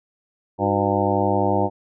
harmonic tone with a mistuned harmonic, 100.4 Hz, G2, 42 cents sharp, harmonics 1 / 2 / 3 / 4 / 5 / 6 / 7 / 8 / 9, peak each -26 / -26 / -26 / -26 / -26 / -26 / -26 / -26 / -26 dBFS, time 0.58-1.7 s, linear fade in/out 50 ms, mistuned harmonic 4, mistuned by -130 cents, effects none

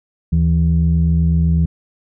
sine tone pair together, 76.7 / 164.7 Hz, D#2 / E3, -24 / -1 cents, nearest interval octave + minor second, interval 1323 cents, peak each -13 dBFS, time 0.32-1.66 s, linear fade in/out 10 ms, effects tanh soft clip ceiling -6 dBFS

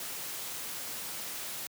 white noise, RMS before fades -39 dBFS, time 0-1.67 s, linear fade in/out 2 ms, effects high-pass 100 Hz 12 dB/octave

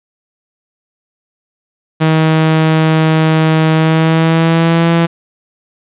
sawtooth tone with pitch glide, 158.7 to 167.65 Hz, D#3 to E3, +35 to +30 cents, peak -4 dBFS, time 2-5.07 s, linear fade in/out 20 ms, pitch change +95 cents, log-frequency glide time 3.73-4.91 s, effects resampled to 8000 Hz + 7-bit

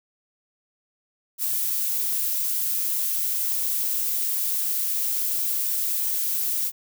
violet noise, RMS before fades -25 dBFS, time 1.38-6.72 s, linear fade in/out 50 ms, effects none

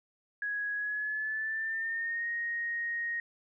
sine tone with pitch glide, 1666 to 1870 Hz, G#6 to A#6, +5 to +5 cents, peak -31 dBFS, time 0.42-3.2 s, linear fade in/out 2 ms, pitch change +200 cents, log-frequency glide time 0.75-2.28 s, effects none

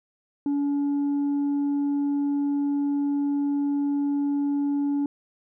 sine tone, 285 Hz, C#4, 48 cents sharp, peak -19 dBFS, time 0.46-5.06 s, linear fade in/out 2 ms, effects tanh soft clip ceiling -21 dBFS

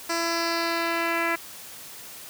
10% pulse tone with low-pass filter sweep, 335.2 Hz, E4, 29 cents sharp, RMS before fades -26 dBFS, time 0.09-1.36 s, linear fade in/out 10 ms, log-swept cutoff 6900 to 2300 Hz, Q 2.4, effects white hiss -42 dBFS RMS until 2.29 s + high-pass 60 Hz 12 dB/octave

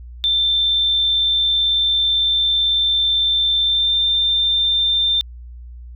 sine tone with pitch glide, 3561 to 3586 Hz, A7 to A7, +20 to +32 cents, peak -14 dBFS, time 0.24-5.21 s, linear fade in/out 0 ms, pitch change +12 cents, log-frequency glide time 3.62-3.94 s, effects added 60 Hz sine -33 dBFS peak until 5.95 s

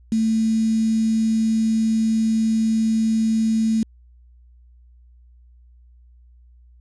sine tone with quantisation, 222.1 Hz, A3, 16 cents sharp, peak -16 dBFS, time 0.12-3.83 s, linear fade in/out 2 ms, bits 6, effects added 60 Hz sine -47 dBFS peak until 6.8 s + resampled to 24000 Hz

